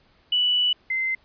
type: tone pair in turn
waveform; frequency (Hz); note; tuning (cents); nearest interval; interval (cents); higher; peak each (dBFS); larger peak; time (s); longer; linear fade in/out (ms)
sine; 2960 / 2071; F#7 / C7; 0 / -18; tritone; 618; first; -18 / -22; first; 0.32-0.73 / 0.9-1.15; first; 5
effects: pink hiss -60 dBFS RMS until 1.24 s + resampled to 11025 Hz

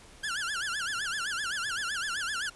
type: tone with vibrato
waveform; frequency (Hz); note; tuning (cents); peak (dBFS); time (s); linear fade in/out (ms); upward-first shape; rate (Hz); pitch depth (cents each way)
sawtooth; 1536; G6; -36; -27; 0.23-2.5; 10; sine; 7.8; 220
effects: pink hiss -53 dBFS RMS until 2.55 s + resampled to 24000 Hz

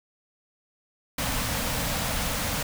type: band-stop noise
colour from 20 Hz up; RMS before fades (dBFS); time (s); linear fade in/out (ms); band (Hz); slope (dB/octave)
pink; -28; 1.18-2.63; 5; 300 to 450; 96
effects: none

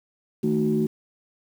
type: tone cluster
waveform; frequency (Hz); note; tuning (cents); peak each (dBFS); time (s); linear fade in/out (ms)
sine; 157.7 / 221.4 / 306.6 / 371.8; D#3 / A3 / D#4 / F#4; +24 / +11 / -25 / +8; -27 / -22 / -30 / -24; 0.43-0.87; 10
effects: tanh soft clip ceiling -11 dBFS + 8-bit

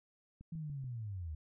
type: click train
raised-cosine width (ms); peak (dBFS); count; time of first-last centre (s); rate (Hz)
5; -40; 4; 0.41-0.842; 6.94
type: linear sweep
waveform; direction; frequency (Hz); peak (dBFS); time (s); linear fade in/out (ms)
sine; down; 166.4 to 73.42; -39; 0.52-1.35; 5
effects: none

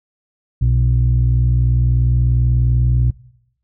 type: tone pair together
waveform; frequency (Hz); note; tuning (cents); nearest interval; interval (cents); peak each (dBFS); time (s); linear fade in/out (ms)
sine; 61.74 / 122.03; B1 / B2; 0 / -20; octave; 1180; -13; 0.61-3.11; 10
effects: noise-tail reverb RT60 0.8 s tail -21 dB re dry + tanh soft clip ceiling -7 dBFS

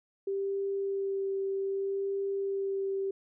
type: tone with vibrato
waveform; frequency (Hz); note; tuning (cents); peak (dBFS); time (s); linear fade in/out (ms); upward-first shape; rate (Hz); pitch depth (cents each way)
sine; 392; G4; 0; -29; 0.27-3.11; 5; sine; 0.64; 11
effects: none

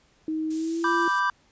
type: tone with pitch glide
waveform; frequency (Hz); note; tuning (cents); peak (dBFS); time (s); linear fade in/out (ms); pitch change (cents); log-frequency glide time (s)
sine; 314.6 to 341.1; D#4 to F4; +19 to -41; -25; 0.28-1.08; 2; +140; 0.51-0.91
type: noise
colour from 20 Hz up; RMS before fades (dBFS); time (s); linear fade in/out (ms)
violet; -35; 0.5-1.2; 10
type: chord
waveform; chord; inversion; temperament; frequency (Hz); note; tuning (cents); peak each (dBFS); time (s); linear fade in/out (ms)
triangle; G major; first; equal; 987.8 / 1174.7 / 1568; B5 / D6 / G6; 0 / 0 / 0; -24; 0.84-1.3; 2
effects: pink hiss -62 dBFS RMS until 1.51 s + resampled to 16000 Hz

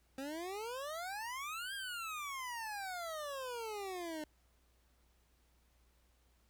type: exponential two-way sweep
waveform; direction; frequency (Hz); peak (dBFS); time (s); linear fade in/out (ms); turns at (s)
25% pulse; up then down; 261.2 to 1633 to 299.9; -37; 0.18-4.24; 2; 1.74
effects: added 60 Hz sine -70 dBFS peak until 6.49 s + pink hiss -75 dBFS RMS until 6.49 s

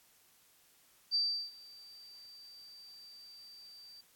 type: tone with ADSR envelope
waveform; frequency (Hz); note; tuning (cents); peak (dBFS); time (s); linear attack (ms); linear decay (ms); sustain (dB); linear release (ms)
sine; 4658; D8; -15; -27; 1.11-4.01; 37; 360; -24; 5
effects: white hiss -66 dBFS RMS until 4.15 s + AAC 64 kbps

